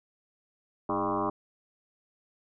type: tone with frequency modulation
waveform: sine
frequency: 697 Hz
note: F5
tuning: 4 cents flat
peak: -26 dBFS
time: 0.89-1.3 s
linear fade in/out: 5 ms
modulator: 95 Hz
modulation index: 5.1
effects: none